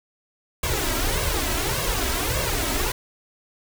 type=noise with flanger; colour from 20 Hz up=pink; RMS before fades=-24 dBFS; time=0.63-2.92 s; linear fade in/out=5 ms; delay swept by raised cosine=1.8 to 3.1 ms; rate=1.7 Hz; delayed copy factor=+0.75; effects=none